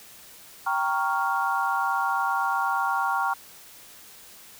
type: chord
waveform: sine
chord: G half-diminished seventh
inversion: none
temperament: equal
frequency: 784 / 932.3 / 1108.7 / 1396.9 Hz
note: G5 / Bb5 / Db6 / F6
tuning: 0 / 0 / 0 / 0 cents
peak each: -28 dBFS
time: 0.66-3.34 s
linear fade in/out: 10 ms
effects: white hiss -48 dBFS RMS until 4.59 s